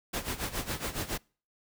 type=noise with tremolo; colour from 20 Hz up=pink; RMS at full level=-32 dBFS; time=0.13-1.18 s; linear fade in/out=10 ms; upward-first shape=sine; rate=7.2 Hz; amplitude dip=80%; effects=noise-tail reverb RT60 0.4 s tail -26 dB re dry